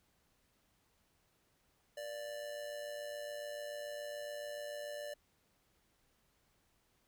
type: tone with amplitude modulation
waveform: square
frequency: 587.3 Hz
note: D5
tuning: in tune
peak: -40 dBFS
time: 1.97-5.14 s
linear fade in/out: 5 ms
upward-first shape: sine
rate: 107 Hz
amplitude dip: 55%
effects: pink hiss -75 dBFS RMS until 7.07 s